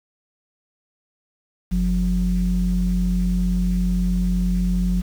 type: tone pair together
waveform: sine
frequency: 47.68 / 180 Hz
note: G1 / F#3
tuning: -47 / -47 cents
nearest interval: octave + major seventh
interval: 2300 cents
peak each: -19 dBFS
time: 1.71-5.02 s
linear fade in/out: 20 ms
effects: tanh soft clip ceiling -11 dBFS + 7-bit